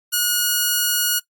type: tone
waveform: 5% pulse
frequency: 1449 Hz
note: F#6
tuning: 37 cents flat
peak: -6 dBFS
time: 0.12-1.2 s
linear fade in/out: 20 ms
effects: noise-tail reverb RT60 0.1 s tail -19 dB re dry + Opus 48 kbps